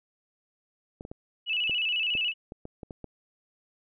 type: clicks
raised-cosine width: 2 ms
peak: -26 dBFS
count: 10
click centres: 1.009 / 1.051 / 1.115 / 1.696 / 2.152 / 2.521 / 2.654 / 2.832 / 2.908 / 3.043 s
type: tone with vibrato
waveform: sine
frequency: 2774 Hz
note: F7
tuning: 12 cents flat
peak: -25 dBFS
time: 1.46-2.34 s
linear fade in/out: 50 ms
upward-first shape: square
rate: 14 Hz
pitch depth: 90 cents each way
effects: none